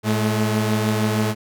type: tone pair together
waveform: sawtooth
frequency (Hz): 110 / 213.6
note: A2 / G#3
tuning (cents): 0 / +49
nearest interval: major seventh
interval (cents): 1149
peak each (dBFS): -17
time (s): 0.03-1.35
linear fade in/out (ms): 50
effects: none